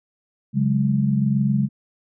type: chord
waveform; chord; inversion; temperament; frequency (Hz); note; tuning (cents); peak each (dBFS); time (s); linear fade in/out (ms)
sine; C# suspended fourth; none; equal with one note detuned; 138.59 / 185 / 206.5; C#3 / F#3 / G#3; 0 / 0 / -10; -20 / -25 / -20; 0.53-1.69; 50
effects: none